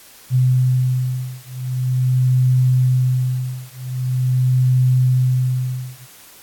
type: beating tone pair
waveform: sine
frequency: 127.3 / 127.74 Hz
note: C3 / C3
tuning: -47 / -41 cents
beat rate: 0.44 Hz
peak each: -17 dBFS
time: 0.3-6.07 s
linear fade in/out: 50 ms
effects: white hiss -44 dBFS RMS until 6.42 s + AAC 64 kbps